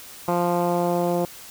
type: tone with low-pass filter sweep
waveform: 10% pulse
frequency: 174.61 Hz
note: F3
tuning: in tune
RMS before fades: -22 dBFS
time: 0.28-1.25 s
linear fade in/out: 2 ms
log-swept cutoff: 1100 to 590 Hz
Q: 1.2
effects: white hiss -42 dBFS RMS until 1.5 s